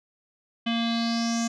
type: tone with low-pass filter sweep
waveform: square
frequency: 231.5 Hz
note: A#3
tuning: 12 cents flat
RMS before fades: -26 dBFS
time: 0.66-1.48 s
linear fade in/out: 10 ms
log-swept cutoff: 3100 to 6800 Hz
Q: 5.6
effects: none